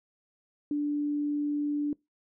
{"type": "tone", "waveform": "sine", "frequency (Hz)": 292.8, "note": "D4", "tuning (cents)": -5, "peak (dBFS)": -26, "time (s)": [0.71, 1.93], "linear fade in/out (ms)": 2, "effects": ["noise-tail reverb RT60 0.2 s tail -24 dB re dry"]}